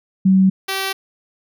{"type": "tone pair in turn", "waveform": ["sine", "5% pulse"], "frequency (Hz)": [190, 386.2], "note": ["F#3", "G4"], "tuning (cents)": [46, -26], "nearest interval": "octave", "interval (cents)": 1228, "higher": "second", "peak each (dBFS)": -9, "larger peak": "neither", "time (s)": [[0.25, 0.5], [0.68, 0.93]], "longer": "neither", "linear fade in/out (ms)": 10, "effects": []}